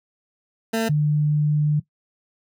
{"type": "tone pair in turn", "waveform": ["20% pulse", "sine"], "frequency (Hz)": [224.7, 149.54], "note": ["A3", "D3"], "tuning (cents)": [37, 32], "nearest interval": "perfect fifth", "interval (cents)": 705, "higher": "first", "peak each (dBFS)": [-15, -16], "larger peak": "first", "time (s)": [[0.73, 0.89], [0.89, 1.8]], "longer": "second", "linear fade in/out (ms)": 10, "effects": ["noise-tail reverb RT60 0.1 s tail -17 dB re dry"]}